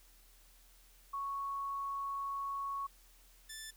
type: tone pair in turn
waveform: sine / 10% pulse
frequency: 1108.7 / 1760 Hz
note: C#6 / A6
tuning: 0 / 0 cents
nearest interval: minor sixth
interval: 800 cents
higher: second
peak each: -36 / -36 dBFS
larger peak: neither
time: 1.13-2.87 / 3.49-3.71 s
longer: first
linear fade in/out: 10 ms
effects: added 40 Hz sine -62 dBFS peak until 3.76 s + white hiss -65 dBFS RMS until 3.76 s